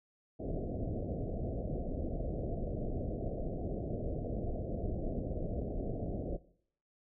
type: low-pass noise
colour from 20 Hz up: pink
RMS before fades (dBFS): -37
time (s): 0.39-6.37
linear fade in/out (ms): 10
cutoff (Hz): 690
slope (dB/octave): 96
effects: noise-tail reverb RT60 0.6 s tail -18 dB re dry